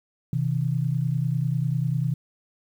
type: tone pair together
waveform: sine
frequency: 129.33 / 159.4 Hz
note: C3 / D#3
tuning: -20 / +42 cents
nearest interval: major third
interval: 362 cents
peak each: -24 / -25 dBFS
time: 0.33-2.14 s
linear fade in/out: 2 ms
effects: 9-bit